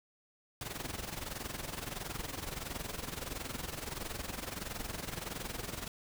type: noise with amplitude modulation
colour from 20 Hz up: pink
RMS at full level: -38 dBFS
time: 0.61-5.88 s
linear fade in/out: 2 ms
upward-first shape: sine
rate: 21.5 Hz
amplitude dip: 75%
effects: none